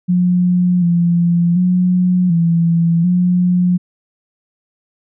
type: tone with pitch steps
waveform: sine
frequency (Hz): 179 / 171.9 / 181 / 167.8 / 179.1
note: F3 / F3 / F#3 / E3 / F3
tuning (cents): +43 / -27 / -38 / +31 / +44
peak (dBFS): -10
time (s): 0.08-3.78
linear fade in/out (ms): 20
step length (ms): 740
effects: none